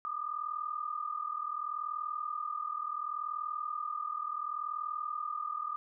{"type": "tone pair together", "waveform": "sine", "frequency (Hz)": [1194, 1234.7], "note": ["D6", "D#6"], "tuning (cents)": [28, -14], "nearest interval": "minor second", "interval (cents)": 58, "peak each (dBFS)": [-37, -37], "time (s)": [0.05, 5.76], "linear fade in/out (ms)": 0, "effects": []}